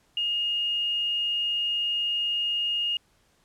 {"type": "tone with quantisation", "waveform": "sine", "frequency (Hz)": 2848, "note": "F7", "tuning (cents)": 33, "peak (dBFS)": -24, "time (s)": [0.17, 2.97], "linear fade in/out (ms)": 2, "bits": 9, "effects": ["pink hiss -65 dBFS RMS until 3.44 s", "low-pass 11000 Hz 12 dB/octave"]}